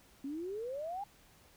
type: exponential sweep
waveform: sine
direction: up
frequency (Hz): 266.3 to 830.6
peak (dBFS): -37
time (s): 0.24-1.04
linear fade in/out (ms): 5
effects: pink hiss -63 dBFS RMS until 1.56 s